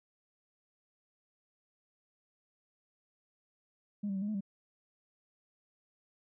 sine tone with pitch steps, 205.4 / 195.7 / 191.2 / 205.6 / 215 / 196.7 Hz, G#3 / G3 / G3 / G#3 / A3 / G3, -19 / -3 / -43 / -17 / -40 / +6 cents, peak -31 dBFS, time 4.03-4.408 s, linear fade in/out 10 ms, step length 63 ms, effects tanh soft clip ceiling -29 dBFS

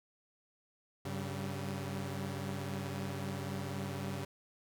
sawtooth tone cluster, 98.1 / 139 / 192.4 Hz, G2 / C#3 / G3, +2 / +5 / -32 cents, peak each -38 / -37 / -38 dBFS, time 1.05-4.25 s, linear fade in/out 5 ms, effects none

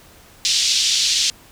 pink band-pass noise, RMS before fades -18 dBFS, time 0.45-1.3 s, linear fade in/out 0 ms, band 3400 to 6300 Hz, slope 24 dB/octave, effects pink hiss -47 dBFS RMS until 1.51 s

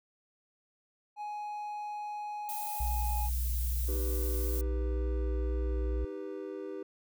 triangle tone, 836 Hz, G#5, 11 cents sharp, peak -34 dBFS, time 1.16-3.3 s, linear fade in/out 50 ms
violet noise, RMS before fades -40 dBFS, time 2.49-4.61 s, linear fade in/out 0 ms
sine tone with pitch glide, 60.9 to 59.06 Hz, B1 to A#1, -24 to +23 cents, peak -29 dBFS, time 2.8-6.05 s, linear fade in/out 5 ms, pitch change -53 cents, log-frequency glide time 3.65-5.49 s
triangle chord, Eb augmented, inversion none, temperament equal, 311.1 / 392 / 493.9 Hz, Eb4 / G4 / B4, 0 / 0 / 0 cents, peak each -41 / -38 / -42 dBFS, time 3.88-6.83 s, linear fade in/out 5 ms
effects none

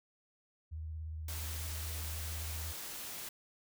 sine tone with vibrato, 79 Hz, D#2, 27 cents sharp, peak -39 dBFS, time 0.71-2.73 s, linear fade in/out 20 ms, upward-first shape triangle, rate 17 Hz, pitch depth 53 cents each way
white noise, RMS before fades -44 dBFS, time 1.28-3.29 s, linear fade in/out 5 ms
effects none

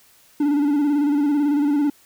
triangle tone with vibrato, 290.3 Hz, D4, 20 cents flat, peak -14 dBFS, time 0.4-1.9 s, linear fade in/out 5 ms, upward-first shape square, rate 18 Hz, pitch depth 46 cents each way, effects white hiss -54 dBFS RMS until 2.05 s

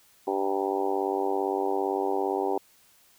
harmonic tone with a mistuned harmonic, 97.6 Hz, G2, 7 cents flat, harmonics 3 / 4 / 5 / 6 / 7 / 8 / 9 / 10, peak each -34 / -28 / -34 / -37 / -38 / -31 / -36 / -39 dBFS, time 0.27-2.58 s, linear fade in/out 5 ms, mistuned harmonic 10, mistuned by -31 cents, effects white hiss -60 dBFS RMS until 3.18 s

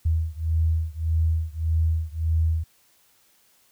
sine beating tone pair, 80 / 81.7 Hz, D#2 / E2, +49 / -15 cents, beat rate 1.7 Hz, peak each -23 / -24 dBFS, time 0.05-2.64 s, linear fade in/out 10 ms, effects white hiss -61 dBFS RMS until 3.71 s

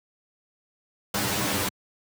pink noise with comb filter, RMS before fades -26 dBFS, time 1.14-1.69 s, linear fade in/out 5 ms, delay 10 ms, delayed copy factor +0.85, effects high-pass 100 Hz 12 dB/octave

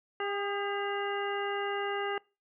harmonic tone with a mistuned harmonic, 402 Hz, G4, 44 cents sharp, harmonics 1 / 2 / 3 / 4 / 5 / 7, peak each -34 / -37 / -39 / -40 / -41 / -42 dBFS, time 0.2-2.18 s, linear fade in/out 2 ms, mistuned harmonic 3, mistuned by +35 cents, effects noise-tail reverb RT60 0.3 s tail -24 dB re dry

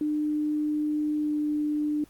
sine tone with pitch glide, 301.1 to 299 Hz, D4 to D4, +43 to +31 cents, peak -24 dBFS, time 0.01-2.04 s, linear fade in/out 2 ms, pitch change -12 cents, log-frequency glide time 1.19-1.37 s, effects pink hiss -57 dBFS RMS until 2.09 s + Opus 24 kbps

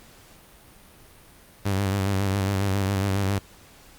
sawtooth tone with vibrato, 98 Hz, G2, in tune, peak -18 dBFS, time 1.65-3.39 s, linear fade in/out 10 ms, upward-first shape sine, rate 7.3 Hz, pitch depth 55 cents each way, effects pink hiss -51 dBFS RMS until 3.98 s + Opus 48 kbps

